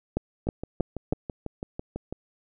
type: two click trains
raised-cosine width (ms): 2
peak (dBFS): -19 / -11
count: 11 / 4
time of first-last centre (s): 0.47-2.126 / 0.17-1.125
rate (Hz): 6.04 / 3.14
effects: none